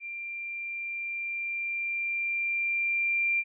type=tone with level ramp; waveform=sine; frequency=2375 Hz; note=D7; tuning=19 cents sharp; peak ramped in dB=-35 to -23 dBFS; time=0-3.44 s; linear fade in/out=50 ms; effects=none